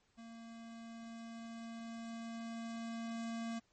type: tone with level ramp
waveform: square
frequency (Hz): 229.2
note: A#3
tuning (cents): -29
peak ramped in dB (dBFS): -51 to -39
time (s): 0.17-3.6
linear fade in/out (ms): 20
effects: pink hiss -75 dBFS RMS until 3.72 s + MP3 32 kbps